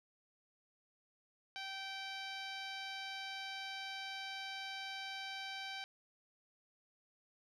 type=tone with low-pass filter; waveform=10% pulse; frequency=776 Hz; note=G5; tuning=18 cents flat; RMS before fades=-45 dBFS; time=1.56-5.84 s; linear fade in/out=0 ms; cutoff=4900 Hz; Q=1.1; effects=none